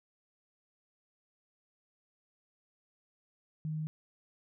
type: tone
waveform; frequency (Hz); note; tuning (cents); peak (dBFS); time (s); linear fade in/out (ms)
sine; 155.56; D#3; 0; -33; 3.65-3.87; 0
effects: none